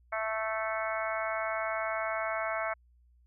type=harmonic tone; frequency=220 Hz; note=A3; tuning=in tune; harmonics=3 / 4 / 5 / 6 / 7 / 8 / 9 / 10; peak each=-34 / -41 / -39 / -37 / -40 / -44 / -45 / -39 dBFS; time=0.12-2.74 s; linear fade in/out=10 ms; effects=added 60 Hz sine -60 dBFS peak until 3.26 s